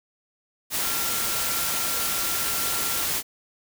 sine tone in noise, 1373 Hz, F6, 30 cents flat, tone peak -36 dBFS, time 0.8-3.07 s, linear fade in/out 50 ms, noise white, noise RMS -26 dBFS, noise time 0.7-3.23 s, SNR -13 dB, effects none

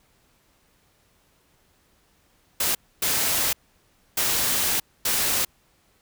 white noise bursts at uneven times, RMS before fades -23 dBFS, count 4, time 2.6-2.75 / 3.02-3.53 / 4.17-4.8 / 5.05-5.45 s, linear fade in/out 5 ms, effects pink hiss -63 dBFS RMS until 6.01 s

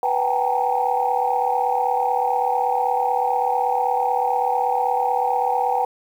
sine tone cluster, 493.5 / 751 / 787 / 856 / 932 Hz, B4 / F#5 / G5 / A5 / A#5, -1 / +26 / +7 / -48 / -1 cents, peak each -25 / -24 / -21 / -26 / -25 dBFS, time 0.03-5.85 s, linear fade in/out 2 ms, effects tanh soft clip ceiling -8 dBFS + 8-bit

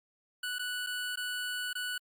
25% pulse tone with dropouts, 1480 Hz, F#6, in tune, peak -30 dBFS, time 0.43-1.98 s, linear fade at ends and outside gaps 5 ms, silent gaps 0.585-0.593 / 0.865-0.869 / 1.158-1.172 / 1.731-1.752 s, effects Opus 48 kbps

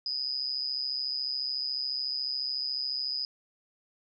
sine tone with amplitude modulation, 4978 Hz, D#8, in tune, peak -26 dBFS, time 0.06-3.25 s, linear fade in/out 2 ms, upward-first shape sine, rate 134 Hz, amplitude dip 80%, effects none

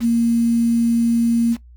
sine tone with quantisation, 232.9 Hz, A#3, 1 cent flat, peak -13 dBFS, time 0-1.57 s, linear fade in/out 50 ms, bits 6, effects noise-tail reverb RT60 0.1 s tail -17 dB re dry + added 60 Hz sine -41 dBFS peak until 1.76 s

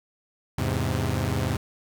sawtooth chord, E augmented, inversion none, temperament equal, 82.41 / 103.83 / 130.81 Hz, E2 / G#2 / B#2, 0 / 0 / 0 cents, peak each -25 / -24 / -24 dBFS, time 0.58-1.57 s, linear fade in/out 5 ms, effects 9-bit

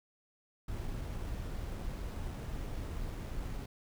brown noise with sample-and-hold, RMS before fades -39 dBFS, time 0.68-3.66 s, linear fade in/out 5 ms, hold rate 8820 Hz, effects none

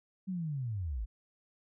sine linear sweep, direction down, 194.2 to 45.79 Hz, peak -33 dBFS, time 0.27-1.06 s, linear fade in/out 20 ms, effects none

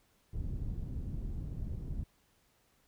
pink low-pass noise, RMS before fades -38 dBFS, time 0.33-2.04 s, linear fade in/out 5 ms, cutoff 150 Hz, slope 12 dB/octave, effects pink hiss -71 dBFS RMS until 2.87 s

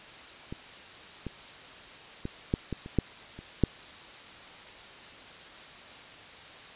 clicks, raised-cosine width 3 ms, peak -24 / -22 / -20 / -12 / -19 / -28 / -10 / -30 / -8 dBFS, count 9, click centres 0.525 / 1.267 / 2.254 / 2.539 / 2.727 / 2.861 / 2.987 / 3.39 / 3.637 s, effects white hiss -47 dBFS RMS until 6.75 s + resampled to 8000 Hz

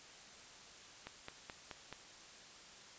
click train, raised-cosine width 0.3 ms, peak -29 dBFS, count 5, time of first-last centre 1.07-1.927 s, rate 4.67 Hz, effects white hiss -56 dBFS RMS until 2.98 s + resampled to 16000 Hz

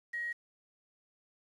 sine tone with quantisation, 1893 Hz, A#6, 26 cents sharp, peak -34 dBFS, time 0.13-0.33 s, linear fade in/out 10 ms, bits 9, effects low-pass 8000 Hz 12 dB/octave

